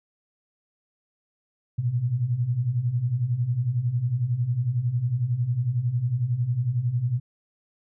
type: beating tone pair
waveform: sine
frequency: 114.4 / 125.4 Hz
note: A#2 / B2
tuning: -32 / +27 cents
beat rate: 11 Hz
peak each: -28 / -23 dBFS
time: 1.78-7.2 s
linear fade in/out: 10 ms
effects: none